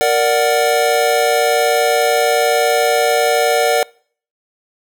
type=chord; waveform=square; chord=Bb augmented; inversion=none; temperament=equal; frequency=466.2 / 587.3 / 740 Hz; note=Bb4 / D5 / F#5; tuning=0 / 0 / 0 cents; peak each=-17 dBFS; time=0.01-3.83 s; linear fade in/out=0 ms; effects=noise-tail reverb RT60 0.5 s tail -25 dB re dry